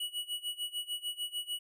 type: tone with tremolo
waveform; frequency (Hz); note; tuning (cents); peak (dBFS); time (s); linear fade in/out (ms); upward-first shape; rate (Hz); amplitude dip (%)
square; 2930; F#7; -18; -33; 0-1.59; 5; sine; 6.7; 90
effects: none